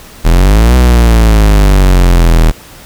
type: exponential two-way sweep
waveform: 45% pulse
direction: up then down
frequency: 39.35 to 62.8 to 39.35 Hz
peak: -3 dBFS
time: 0.24-2.52 s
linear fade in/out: 20 ms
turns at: 0.75 s
effects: pink hiss -34 dBFS RMS until 2.85 s